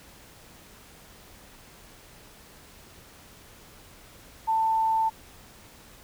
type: tone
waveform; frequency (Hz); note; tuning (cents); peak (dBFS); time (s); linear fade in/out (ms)
sine; 890; A5; +20; -21; 4.47-5.1; 20
effects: pink hiss -51 dBFS RMS until 6.03 s